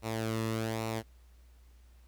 sawtooth tone with flanger, 111.8 Hz, A2, 28 cents sharp, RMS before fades -34 dBFS, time 0.02-1.03 s, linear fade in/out 50 ms, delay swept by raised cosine 0.61 to 1.32 ms, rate 1.2 Hz, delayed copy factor -0.6, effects added 60 Hz sine -55 dBFS peak until 2.07 s + pink hiss -69 dBFS RMS until 2.07 s

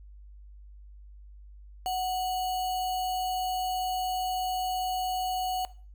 sine tone with sample-and-hold, 741 Hz, F#5, 2 cents sharp, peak -27 dBFS, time 1.86-5.65 s, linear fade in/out 0 ms, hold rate 3675 Hz, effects noise-tail reverb RT60 0.4 s tail -18 dB re dry + added 50 Hz sine -46 dBFS peak until 5.94 s

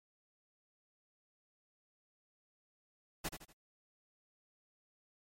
pink noise with echo, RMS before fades -38 dBFS, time 3.24-3.29 s, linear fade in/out 10 ms, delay 80 ms, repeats 3, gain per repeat -8 dB, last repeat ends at 3.53 s, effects MP3 64 kbps

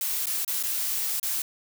blue noise with dropouts, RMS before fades -28 dBFS, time 0.01-1.42 s, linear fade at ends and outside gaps 2 ms, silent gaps 0.258-0.268 / 0.448-0.478 / 0.628-0.635 / 1.198-1.229 s, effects none

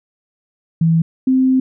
sine tone pair in turn, 164 / 260.3 Hz, E3 / C4, -9 / -9 cents, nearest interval minor sixth, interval 800 cents, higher second, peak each -10 dBFS, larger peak neither, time 0.81-1.02 / 1.27-1.6 s, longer second, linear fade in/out 5 ms, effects none

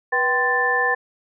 sine tone cluster, 489.8 / 776 / 1036 / 1766 Hz, B4 / G5 / C6 / A6, -14 / -18 / -17 / +6 cents, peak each -25 / -25 / -25 / -19 dBFS, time 0.12-0.95 s, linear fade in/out 10 ms, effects none

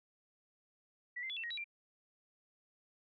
sine tone with pitch steps, 1950 / 2081 / 3421 / 2682 / 1884 / 3898 / 2369 Hz, B6 / C7 / A7 / E7 / A#6 / B7 / D7, -23 / -10 / -49 / +29 / +18 / -23 / +14 cents, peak -39 dBFS, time 1.16-1.643 s, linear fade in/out 10 ms, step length 69 ms, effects none

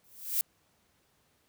violet noise with exponential growth, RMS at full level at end -25 dBFS, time 0.04-0.41 s, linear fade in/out 1 ms, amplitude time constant 79 ms, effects pink hiss -70 dBFS RMS until 1.48 s + high-pass 60 Hz 12 dB/octave

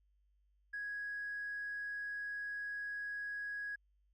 triangle tone with tanh clipping, 1661.2 Hz, G#6, in tune, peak -39 dBFS, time 0.73-3.76 s, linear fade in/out 10 ms, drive 4 dB, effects added 50 Hz sine -70 dBFS peak until 4.13 s

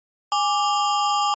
square ring-modulated tone, 999 Hz, B5, 20 cents sharp, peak -16 dBFS, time 0.32-1.34 s, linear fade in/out 0 ms, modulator 175 Hz, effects MP3 32 kbps

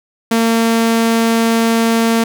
sawtooth tone, 228.1 Hz, A#3, 37 cents flat, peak -7 dBFS, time 0.31-2.24 s, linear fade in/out 5 ms, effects none

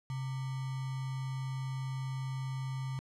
sine tone with sample-and-hold, 132.5 Hz, C3, 22 cents sharp, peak -34 dBFS, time 0.1-2.99 s, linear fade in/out 0 ms, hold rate 1050 Hz, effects low-pass 8000 Hz 12 dB/octave

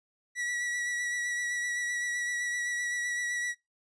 45% pulse tone with vibrato, 1938 Hz, B6, 33 cents flat, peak -30 dBFS, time 0.35-3.55 s, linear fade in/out 50 ms, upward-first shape sine, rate 7.8 Hz, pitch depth 19 cents each way, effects noise-tail reverb RT60 0.2 s tail -24 dB re dry + resampled to 22050 Hz

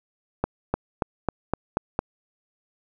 accelerating click train, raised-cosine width 1 ms, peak -8 dBFS, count 7, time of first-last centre 0.44-1.991 s, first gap 300 ms, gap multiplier 0.94, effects none

